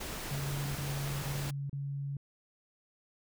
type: noise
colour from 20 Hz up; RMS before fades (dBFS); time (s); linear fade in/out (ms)
pink; -40; 0-1.51; 10
type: tone bursts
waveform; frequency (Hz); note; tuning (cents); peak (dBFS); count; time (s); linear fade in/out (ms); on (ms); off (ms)
sine; 140; C#3; +18; -34; 4; 0.31-2.169; 2; 440; 33
effects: none